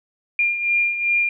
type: beating tone pair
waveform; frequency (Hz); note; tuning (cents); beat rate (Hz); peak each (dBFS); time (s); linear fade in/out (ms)
sine; 2400 / 2402.6; D7 / D7; +37 / +39; 2.6; -25 / -18; 0.39-1.29; 2
effects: none